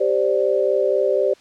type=chord; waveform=sine; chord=G suspended fourth; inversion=none; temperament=equal; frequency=392 / 523.3 / 587.3 Hz; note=G4 / C5 / D5; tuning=0 / 0 / 0 cents; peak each=-20 dBFS; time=0-1.34 s; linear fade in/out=10 ms; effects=white hiss -51 dBFS RMS until 1.4 s + low-pass 5000 Hz 12 dB/octave